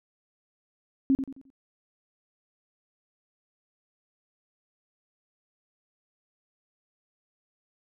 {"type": "tone with echo", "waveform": "sine", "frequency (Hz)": 268.8, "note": "C4", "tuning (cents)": 47, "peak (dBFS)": -18, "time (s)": [1.1, 1.15], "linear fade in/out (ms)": 0, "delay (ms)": 88, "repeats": 4, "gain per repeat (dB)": -9, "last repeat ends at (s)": 1.502, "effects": []}